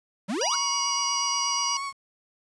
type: exponential sweep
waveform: square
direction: up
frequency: 174.61 to 1568 Hz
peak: -27 dBFS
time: 0.28-0.56 s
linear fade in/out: 20 ms
type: harmonic tone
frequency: 960 Hz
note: B5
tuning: 49 cents flat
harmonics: 1 / 3 / 5 / 6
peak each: -33 / -34 / -30 / -28 dBFS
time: 0.41-1.77 s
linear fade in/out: 2 ms
type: tone with vibrato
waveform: 35% pulse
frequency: 1108.7 Hz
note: C#6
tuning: in tune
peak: -28 dBFS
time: 0.49-1.93 s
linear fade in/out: 50 ms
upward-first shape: sine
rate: 8.3 Hz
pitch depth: 23 cents each way
effects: resampled to 22050 Hz + 9-bit